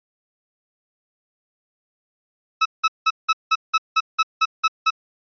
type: tone bursts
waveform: sawtooth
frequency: 1300 Hz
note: E6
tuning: 24 cents flat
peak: -10 dBFS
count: 11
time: 2.61-4.905 s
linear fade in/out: 10 ms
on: 45 ms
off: 180 ms
effects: resampled to 11025 Hz